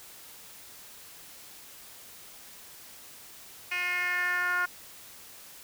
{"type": "tone with band-pass filter sweep", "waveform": "10% pulse", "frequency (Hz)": 357.5, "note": "F4", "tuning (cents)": 41, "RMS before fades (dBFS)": -29, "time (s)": [3.71, 4.66], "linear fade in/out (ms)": 10, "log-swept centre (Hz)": [2500, 1400], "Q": 4, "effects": ["white hiss -49 dBFS RMS until 5.63 s"]}